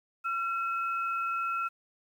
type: tone pair together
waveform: sine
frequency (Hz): 1360.9 / 2569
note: F6 / E7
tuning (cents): -45 / -45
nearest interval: major seventh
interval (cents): 1100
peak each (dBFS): -29 / -38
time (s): 0.24-1.69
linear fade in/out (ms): 20
effects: 10-bit

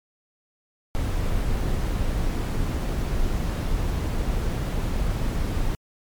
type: noise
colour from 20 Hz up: brown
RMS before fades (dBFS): -24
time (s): 0.95-5.75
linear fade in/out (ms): 0
effects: MP3 96 kbps

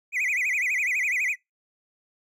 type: tone with vibrato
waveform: triangle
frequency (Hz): 2227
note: C#7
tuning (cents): +7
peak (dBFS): -21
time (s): 0.12-1.36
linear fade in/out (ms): 50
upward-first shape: sine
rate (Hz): 12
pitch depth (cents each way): 220
effects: noise-tail reverb RT60 0.2 s tail -26 dB re dry

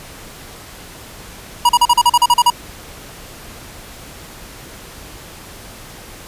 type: tone bursts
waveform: square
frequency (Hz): 962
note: B5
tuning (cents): -46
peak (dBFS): -8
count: 11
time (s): 1.65-2.502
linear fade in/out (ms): 5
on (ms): 42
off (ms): 39
effects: pink hiss -36 dBFS RMS until 6.27 s + resampled to 32000 Hz

